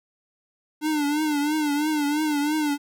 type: tone with vibrato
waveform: square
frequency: 298.7 Hz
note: D4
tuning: 29 cents sharp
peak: -22 dBFS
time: 0.81-2.78 s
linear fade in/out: 50 ms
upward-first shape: triangle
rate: 3 Hz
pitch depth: 88 cents each way
effects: none